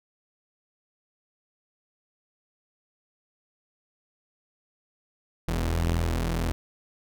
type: tone pair together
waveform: sawtooth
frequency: 42.1 / 83 Hz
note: E1 / E2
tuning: +37 / +12 cents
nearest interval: octave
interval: 1175 cents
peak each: -23 dBFS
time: 5.48-6.52 s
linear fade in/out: 0 ms
effects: none